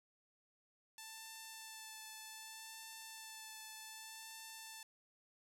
5% pulse tone with vibrato, 882 Hz, A5, 4 cents sharp, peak -38 dBFS, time 0.98-4.83 s, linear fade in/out 2 ms, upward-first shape sine, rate 0.65 Hz, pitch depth 15 cents each way, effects none

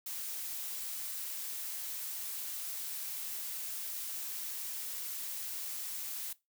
blue noise, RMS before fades -40 dBFS, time 0.06-6.33 s, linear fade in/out 5 ms, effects noise-tail reverb RT60 0.2 s tail -19 dB re dry

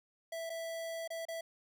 square tone with dropouts, 659.3 Hz, E5, in tune, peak -39 dBFS, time 0.32-1.41 s, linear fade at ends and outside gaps 5 ms, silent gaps 0.496-0.5 / 1.077-1.103 / 1.253-1.284 s, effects none

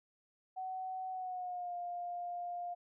sine tone with pitch glide, 750 to 703.8 Hz, F#5 to F5, +23 to +13 cents, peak -38 dBFS, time 0.56-2.75 s, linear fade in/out 20 ms, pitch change -110 cents, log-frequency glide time 1.1-1.75 s, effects none

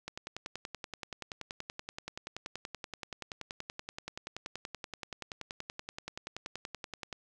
click train, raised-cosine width 0.2 ms, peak -22 dBFS, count 75, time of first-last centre 0.08-7.128 s, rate 10.5 Hz, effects none

